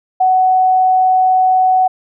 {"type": "tone", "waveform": "sine", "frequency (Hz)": 746, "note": "F#5", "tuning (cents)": 14, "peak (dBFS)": -8, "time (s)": [0.2, 1.88], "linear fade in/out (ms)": 10, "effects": []}